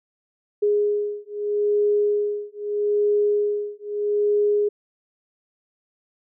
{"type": "beating tone pair", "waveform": "sine", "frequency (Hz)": [413.9, 414.69], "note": ["G#4", "G#4"], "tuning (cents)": [-6, -3], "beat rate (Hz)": 0.79, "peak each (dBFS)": -22, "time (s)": [0.62, 4.69], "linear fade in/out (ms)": 10, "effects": []}